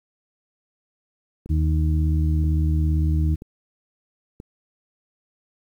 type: click train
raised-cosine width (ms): 3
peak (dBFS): -24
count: 4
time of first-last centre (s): 1.46-4.401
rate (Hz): 1.02
type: harmonic tone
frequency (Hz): 77.78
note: D#2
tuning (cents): 0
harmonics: 1 / 2 / 3 / 4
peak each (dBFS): -18 / -25 / -38 / -30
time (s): 1.49-3.36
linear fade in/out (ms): 20
effects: 9-bit